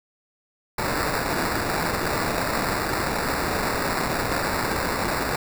violet noise with sample-and-hold, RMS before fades -25 dBFS, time 0.78-5.36 s, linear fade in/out 5 ms, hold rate 3150 Hz, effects none

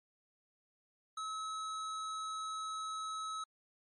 square tone, 1289 Hz, E6, 39 cents flat, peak -39 dBFS, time 1.17-3.44 s, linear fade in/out 5 ms, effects MP3 48 kbps

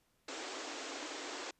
pink band-pass noise, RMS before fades -44 dBFS, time 0.28-1.51 s, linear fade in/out 5 ms, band 260 to 7800 Hz, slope 96 dB/octave, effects pink hiss -75 dBFS RMS until 1.59 s + resampled to 32000 Hz

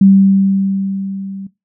sine tone with level ramp, 194.6 Hz, G3, 12 cents flat, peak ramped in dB -3 to -25 dBFS, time 0.01-1.47 s, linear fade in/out 5 ms, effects noise-tail reverb RT60 0.2 s tail -18 dB re dry

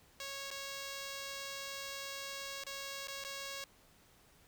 5% pulse tone with dropouts, 551 Hz, C#5, 11 cents flat, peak -30 dBFS, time 0.2-3.64 s, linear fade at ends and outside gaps 1 ms, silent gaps 0.504-0.513 / 2.637-2.666 / 3.072-3.082 / 3.239-3.248 s, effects pink hiss -65 dBFS RMS until 4.47 s

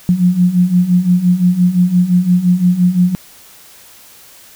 sine beating tone pair, 175.5 / 181.3 Hz, F3 / F#3, +9 / -35 cents, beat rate 5.8 Hz, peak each -14 / -10 dBFS, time 0.09-3.15 s, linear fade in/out 0 ms, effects white hiss -41 dBFS RMS until 4.55 s

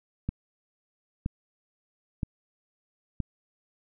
click train, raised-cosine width 5 ms, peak -16 dBFS, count 4, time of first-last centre 0.29-3.203 s, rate 1.03 Hz, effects none

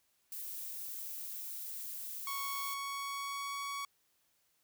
violet noise, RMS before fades -43 dBFS, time 0.32-2.74 s, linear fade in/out 2 ms
sawtooth tone with pitch glide, 1108.7 to 1122.2 Hz, C#6 to C#6, 0 to +21 cents, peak -34 dBFS, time 2.27-3.85 s, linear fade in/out 2 ms, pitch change +21 cents, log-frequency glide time 2.43-3.58 s
effects white hiss -75 dBFS RMS until 4.63 s

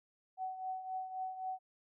sine tone with tremolo, 751 Hz, F#5, 26 cents sharp, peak -35 dBFS, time 0.37-1.59 s, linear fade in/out 50 ms, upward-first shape triangle, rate 3.8 Hz, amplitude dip 70%, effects none

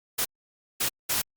white noise bursts at uneven times, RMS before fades -26 dBFS, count 3, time 0.18-0.25 / 0.8-0.89 / 1.09-1.22 s, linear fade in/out 10 ms, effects Opus 48 kbps

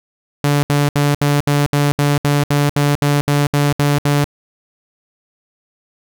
sawtooth tone bursts, 144.5 Hz, D3, 28 cents flat, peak -8 dBFS, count 15, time 0.44-4.242 s, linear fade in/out 0 ms, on 190 ms, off 68 ms, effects none

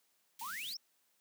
white band-stop noise, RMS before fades -48 dBFS, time 0.39-0.74 s, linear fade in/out 5 ms, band 260 to 2100 Hz, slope 24 dB/octave
triangle exponential sweep, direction up, 848 to 5700 Hz, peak -39 dBFS, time 0.41-0.77 s, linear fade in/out 5 ms
effects white hiss -75 dBFS RMS until 1.2 s + high-pass 150 Hz 12 dB/octave

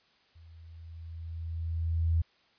sine tone with level ramp, 82.41 Hz, E2, in tune, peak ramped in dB -51 to -22 dBFS, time 0.35-2.22 s, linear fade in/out 10 ms, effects white hiss -66 dBFS RMS until 2.58 s + resampled to 11025 Hz

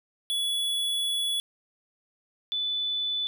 square / sine tone pair in turn, 3397 / 3490 Hz, G#7 / A7, +38 / -15 cents, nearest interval unison, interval 47 cents, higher second, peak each -26 dBFS, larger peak neither, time 0.3-1.4 / 2.52-3.27 s, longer first, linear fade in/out 0 ms, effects none

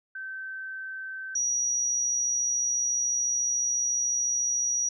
sine tone pair in turn, 1544 / 5787 Hz, G6 / F#8, -27 / -39 cents, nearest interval octave + major seventh, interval 2288 cents, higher second, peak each -34 / -24 dBFS, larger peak second, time 0.15-1.35 / 1.35-4.89 s, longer second, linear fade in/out 5 ms, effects none

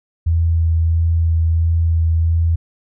sine tone with vibrato, 82.41 Hz, E2, in tune, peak -12 dBFS, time 0.26-2.56 s, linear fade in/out 10 ms, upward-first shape sine, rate 1.5 Hz, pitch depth 13 cents each way, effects none

